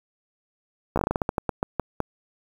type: slowing click train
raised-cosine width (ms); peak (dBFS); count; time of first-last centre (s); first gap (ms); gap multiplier
1; -9; 15; 0.96-2.003; 14; 1.23
effects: 7-bit